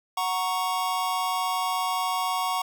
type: chord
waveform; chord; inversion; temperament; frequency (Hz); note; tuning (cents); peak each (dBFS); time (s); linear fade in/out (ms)
square; F# major; none; equal; 740 / 932.3 / 1108.7; F#5 / A#5 / C#6; 0 / 0 / 0; -30 / -31 / -29; 0.17-2.62; 5
effects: none